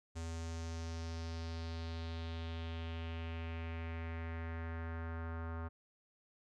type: tone with low-pass filter sweep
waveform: square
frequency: 82.41 Hz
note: E2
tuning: in tune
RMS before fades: -42 dBFS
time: 0.15-5.69 s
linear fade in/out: 20 ms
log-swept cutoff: 7400 to 1300 Hz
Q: 2.7
effects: none